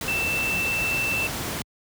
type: tone in noise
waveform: sine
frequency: 2664 Hz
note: E7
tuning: 18 cents sharp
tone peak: -23 dBFS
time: 0.08-1.27 s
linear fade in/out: 2 ms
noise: pink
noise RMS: -30 dBFS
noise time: 0.01-1.62 s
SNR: +4 dB
effects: high-pass 60 Hz 12 dB/octave